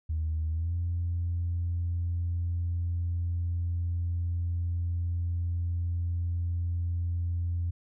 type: tone with pitch glide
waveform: sine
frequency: 79.1 to 86.26 Hz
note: D#2 to F2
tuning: +29 to -21 cents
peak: -26 dBFS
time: 0.09-7.71 s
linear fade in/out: 10 ms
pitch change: +150 cents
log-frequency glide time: 0.5-0.74 s
effects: tanh soft clip ceiling -23 dBFS